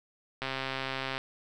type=click train; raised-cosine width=0.3 ms; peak=-17 dBFS; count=102; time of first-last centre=0.42-1.179 s; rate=133 Hz; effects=none